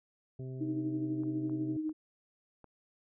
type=harmonic tone; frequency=130.1 Hz; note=C3; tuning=9 cents flat; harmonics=1 / 2 / 3 / 4 / 5; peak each=-39 / -49 / -47 / -61 / -58 dBFS; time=0.39-1.77 s; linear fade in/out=5 ms
type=tone with tremolo; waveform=sine; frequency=311.1 Hz; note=D#4; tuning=in tune; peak=-30 dBFS; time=0.6-1.93 s; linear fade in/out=20 ms; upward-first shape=sine; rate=12 Hz; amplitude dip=50%
type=clicks; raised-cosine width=1 ms; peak=-39 dBFS; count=4; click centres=1.235 / 1.496 / 1.894 / 2.643 s
effects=none